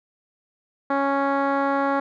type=tone with low-pass filter; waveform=10% pulse; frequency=277.2 Hz; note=C#4; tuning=in tune; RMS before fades=-22 dBFS; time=0.9-2 s; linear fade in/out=5 ms; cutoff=1300 Hz; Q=0.93; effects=none